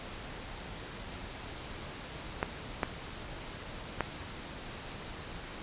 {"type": "clicks", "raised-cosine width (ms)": 0.5, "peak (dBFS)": -13, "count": 3, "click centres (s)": [2.429, 2.832, 4.007], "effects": ["pink hiss -43 dBFS RMS until 5.62 s", "resampled to 8000 Hz"]}